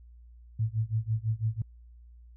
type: tone with tremolo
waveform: sine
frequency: 110.9 Hz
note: A2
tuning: 14 cents sharp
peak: -23 dBFS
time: 0.59-1.62 s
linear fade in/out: 5 ms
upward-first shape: sine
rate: 6 Hz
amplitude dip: 95%
effects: added 59 Hz sine -49 dBFS peak until 2.36 s